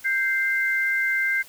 sine tone pair together, 1575.6 / 2084 Hz, G6 / C7, +8 / -7 cents, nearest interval perfect fourth, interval 485 cents, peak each -23 dBFS, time 0.04-1.43 s, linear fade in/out 20 ms, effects white hiss -48 dBFS RMS until 1.48 s

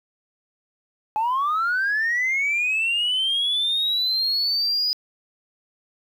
sine linear sweep, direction up, 840 to 4978 Hz, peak -18 dBFS, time 1.16-4.93 s, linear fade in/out 0 ms, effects tanh soft clip ceiling -17 dBFS + 9-bit

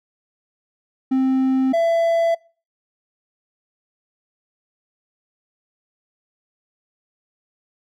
triangle tone pair in turn, 262.8 / 668.6 Hz, C4 / E5, +8 / +24 cents, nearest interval octave + major third, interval 1616 cents, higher second, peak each -13 dBFS, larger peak neither, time 1.11-1.73 / 1.73-2.35 s, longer neither, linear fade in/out 10 ms, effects noise-tail reverb RT60 0.4 s tail -25 dB re dry

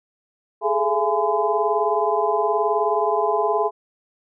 sine tone cluster, 413 / 432 / 677 / 838 / 1017 Hz, G#4 / A4 / E5 / G#5 / C6, -10 / -32 / +46 / +15 / -50 cents, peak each -24 dBFS, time 0.61-3.71 s, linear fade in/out 50 ms, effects none

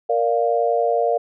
sine chord, Bb major, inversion none, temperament equal, 466.2 / 587.3 / 698.5 Hz, Bb4 / D5 / F5, 0 / 0 / 0 cents, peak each -20 / -22 / -20 dBFS, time 0.09-1.18 s, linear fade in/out 10 ms, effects none

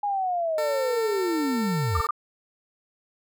sine linear sweep, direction down, 830.6 to 67.6 Hz, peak -23 dBFS, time 0.03-2.01 s, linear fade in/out 5 ms
15% pulse tone, 450 Hz, A4, 39 cents sharp, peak -23 dBFS, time 0.58-2.07 s, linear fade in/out 2 ms
sine tone bursts, 1200 Hz, D6, 37 cents sharp, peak -21 dBFS, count 4, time 1.95-2.108 s, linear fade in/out 2 ms, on 20 ms, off 26 ms
effects none

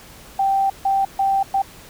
sine tone bursts at uneven times, 782 Hz, G5, 4 cents flat, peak -15 dBFS, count 4, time 0.39-0.7 / 0.85-1.05 / 1.19-1.43 / 1.54-1.62 s, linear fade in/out 5 ms, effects pink hiss -43 dBFS RMS until 1.89 s

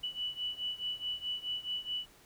sine beating tone pair, 2960 / 2964.7 Hz, F#7 / F#7, 0 / +3 cents, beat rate 4.7 Hz, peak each -37 / -39 dBFS, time 0.03-2.06 s, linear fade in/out 10 ms, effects pink hiss -60 dBFS RMS until 2.25 s

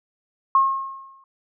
sine tone with exponential decay, 1079 Hz, C#6, 47 cents flat, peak -11 dBFS, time 0.55-1.24 s, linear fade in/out 2 ms, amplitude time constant 150 ms, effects none

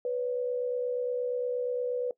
sine tone pair together, 493.9 / 562.4 Hz, B4 / C#5, 0 / +25 cents, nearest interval major second, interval 225 cents, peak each -28 / -37 dBFS, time 0.05-2.11 s, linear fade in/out 2 ms, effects noise-tail reverb RT60 0.1 s tail -20 dB re dry

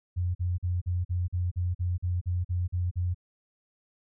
sine tone bursts, 89.1 Hz, F2, 35 cents sharp, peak -25 dBFS, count 13, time 0.16-3.146 s, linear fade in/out 20 ms, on 190 ms, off 43 ms, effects none

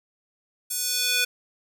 square tone with high-pass filter sweep, 493.4 Hz, B4, 2 cents flat, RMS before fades -25 dBFS, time 0.7-1.25 s, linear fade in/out 10 ms, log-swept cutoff 8600 to 2100 Hz, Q 1.2, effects none

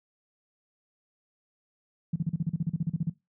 sine tone bursts, 164.81 Hz, E3, in tune, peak -23 dBFS, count 15, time 2.13-3.097 s, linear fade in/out 5 ms, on 29 ms, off 38 ms, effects noise-tail reverb RT60 0.2 s tail -19 dB re dry + high-pass 80 Hz 12 dB/octave

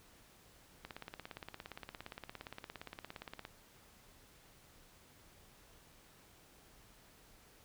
click train, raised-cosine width 0.3 ms, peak -29 dBFS, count 46, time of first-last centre 0.85-3.451 s, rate 17.3 Hz, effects pink hiss -63 dBFS RMS until 7.64 s

